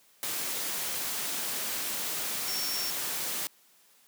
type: tone in noise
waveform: sine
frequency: 5470 Hz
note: F8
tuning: 37 cents flat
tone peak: -33 dBFS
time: 2.48-2.9 s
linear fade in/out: 0 ms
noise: white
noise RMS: -33 dBFS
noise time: 0.23-3.47 s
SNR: -3 dB
effects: white hiss -62 dBFS RMS until 4.07 s + high-pass 150 Hz 12 dB/octave